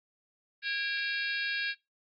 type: harmonic tone with a mistuned harmonic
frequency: 546 Hz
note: C#5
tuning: 26 cents flat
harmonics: 3 / 4 / 5 / 6 / 7 / 8 / 9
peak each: -33 / -38 / -39 / -43 / -40 / -42 / -44 dBFS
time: 0.62-1.75 s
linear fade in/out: 50 ms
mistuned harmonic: 4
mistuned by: +130 cents
effects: noise-tail reverb RT60 0.2 s tail -19 dB re dry + Opus 24 kbps